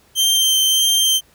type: tone with vibrato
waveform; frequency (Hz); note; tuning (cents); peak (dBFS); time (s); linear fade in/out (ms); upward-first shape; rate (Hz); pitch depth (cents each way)
sawtooth; 3136; G7; 0; -10; 0.15-1.21; 50; sine; 1.6; 13
effects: pink hiss -54 dBFS RMS until 1.34 s